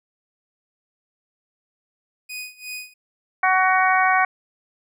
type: tone with tremolo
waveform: sawtooth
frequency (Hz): 2489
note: D#7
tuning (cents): 0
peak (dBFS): -26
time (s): 2.29-2.94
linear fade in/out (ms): 10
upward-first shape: sine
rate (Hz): 2.8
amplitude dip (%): 90
type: harmonic tone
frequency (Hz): 374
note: F#4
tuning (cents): +19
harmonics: 2 / 3 / 4 / 5 / 6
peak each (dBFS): -19 / -21 / -22 / -23 / -24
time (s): 3.43-4.25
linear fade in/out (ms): 5
effects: none